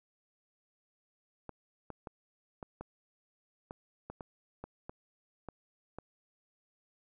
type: clicks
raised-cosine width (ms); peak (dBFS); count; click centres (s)
1; -28; 12; 1.493 / 1.903 / 2.072 / 2.628 / 2.81 / 3.709 / 4.1 / 4.208 / 4.64 / 4.895 / 5.487 / 5.986
effects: none